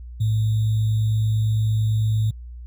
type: tone with sample-and-hold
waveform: sine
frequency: 108.9 Hz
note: A2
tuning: 17 cents flat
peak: -17 dBFS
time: 0.2-2.31 s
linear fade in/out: 10 ms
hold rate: 3675 Hz
effects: added 60 Hz sine -34 dBFS peak until 2.66 s

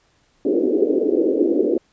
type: band-pass noise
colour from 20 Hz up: pink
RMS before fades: -18 dBFS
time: 0.45-1.78 s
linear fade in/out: 2 ms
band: 280 to 480 Hz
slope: 48 dB/octave
effects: pink hiss -61 dBFS RMS until 1.92 s + resampled to 16000 Hz

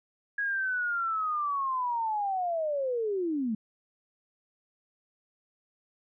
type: linear sweep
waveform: sine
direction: down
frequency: 1661.2 to 207.7 Hz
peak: -27 dBFS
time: 0.38-3.55 s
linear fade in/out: 5 ms
effects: none

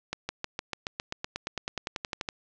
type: accelerating click train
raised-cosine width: 0.2 ms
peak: -14 dBFS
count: 20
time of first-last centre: 0.13-2.288 s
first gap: 160 ms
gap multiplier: 0.96
effects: low-pass 7000 Hz 12 dB/octave

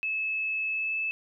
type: tone with pitch glide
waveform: sine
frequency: 2600 to 2618 Hz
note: E7 to E7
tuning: -24 to -13 cents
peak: -27 dBFS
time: 0.03-1.11 s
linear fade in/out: 0 ms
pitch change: +11 cents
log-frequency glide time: 0.69-0.96 s
effects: none

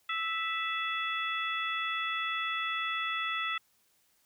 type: harmonic tone with a mistuned harmonic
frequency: 658 Hz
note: E5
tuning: 3 cents flat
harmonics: 2 / 3 / 4 / 5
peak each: -34 / -36 / -37 / -38 dBFS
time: 0.09-3.58 s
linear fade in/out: 5 ms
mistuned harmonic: 5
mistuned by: +57 cents
effects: white hiss -70 dBFS RMS until 4.25 s

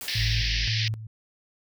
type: noise with exponential decay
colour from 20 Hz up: white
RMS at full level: -35 dBFS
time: 0.01-0.7 s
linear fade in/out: 1 ms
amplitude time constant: 150 ms
type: band-pass noise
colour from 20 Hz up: white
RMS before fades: -29 dBFS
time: 0.08-0.88 s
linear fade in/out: 0 ms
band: 1700 to 5500 Hz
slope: 96 dB/octave
type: tone with tremolo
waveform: sine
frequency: 110 Hz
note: A2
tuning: in tune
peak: -25 dBFS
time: 0.15-1.07 s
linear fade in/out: 5 ms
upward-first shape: square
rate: 1.9 Hz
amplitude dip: 70%
type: tone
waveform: triangle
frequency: 51.91 Hz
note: G#1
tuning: in tune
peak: -24 dBFS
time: 0.16-0.7 s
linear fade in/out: 50 ms
effects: none

